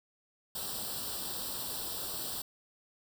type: noise with comb filter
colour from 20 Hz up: white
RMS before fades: -38 dBFS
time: 0.55-2.42 s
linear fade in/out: 5 ms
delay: 0.23 ms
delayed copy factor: +0.85
effects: none